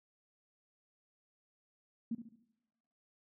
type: tone with echo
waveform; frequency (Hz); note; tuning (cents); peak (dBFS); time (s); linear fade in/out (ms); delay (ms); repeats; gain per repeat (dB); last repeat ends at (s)
sine; 230; A#3; -23; -33; 2.11-2.15; 5; 70; 4; -8; 2.43
effects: noise-tail reverb RT60 1.0 s tail -20 dB re dry